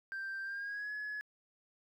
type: tone with pitch glide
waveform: sine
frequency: 1573 to 1695.7 Hz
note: G6 to G#6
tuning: +6 to +36 cents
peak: -36 dBFS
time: 0.12-1.21 s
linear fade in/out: 0 ms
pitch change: +130 cents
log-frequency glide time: 0.43-0.92 s
effects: tanh soft clip ceiling -36 dBFS + 12-bit